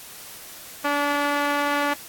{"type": "tone with band-pass filter", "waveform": "sawtooth", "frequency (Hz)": 288.4, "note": "D4", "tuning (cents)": -31, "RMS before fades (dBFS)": -23, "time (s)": [0.84, 1.94], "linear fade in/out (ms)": 10, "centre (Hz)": 1300, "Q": 1, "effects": ["white hiss -41 dBFS RMS until 2.08 s", "AAC 64 kbps"]}